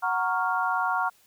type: chord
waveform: sine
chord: Gb major seventh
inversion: none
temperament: equal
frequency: 740 / 932.3 / 1108.7 / 1396.9 Hz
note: Gb5 / Bb5 / Db6 / F6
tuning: 0 / 0 / 0 / 0 cents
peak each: -29 / -29 / -29 / -28 dBFS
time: 0.02-1.1 s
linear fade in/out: 20 ms
effects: white hiss -61 dBFS RMS until 1.26 s